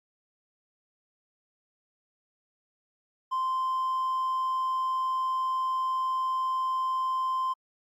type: tone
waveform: triangle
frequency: 1041 Hz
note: C6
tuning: 9 cents flat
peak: -23 dBFS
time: 3.31-7.54 s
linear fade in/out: 20 ms
effects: tanh soft clip ceiling -21 dBFS + Opus 48 kbps